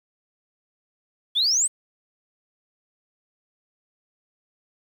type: exponential sweep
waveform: sine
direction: up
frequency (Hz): 3322 to 8620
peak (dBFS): -17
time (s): 1.35-1.68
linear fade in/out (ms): 20
effects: tanh soft clip ceiling -13 dBFS + 8-bit